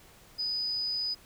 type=tone; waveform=sine; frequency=4978 Hz; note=D#8; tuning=in tune; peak=-29 dBFS; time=0.38-1.15 s; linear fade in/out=20 ms; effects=pink hiss -56 dBFS RMS until 1.25 s